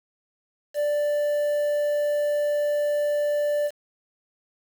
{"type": "tone with quantisation", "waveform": "triangle", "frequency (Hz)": 587.3, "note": "D5", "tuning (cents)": 0, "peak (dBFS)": -19, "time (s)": [0.74, 3.71], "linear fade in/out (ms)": 50, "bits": 7, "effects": []}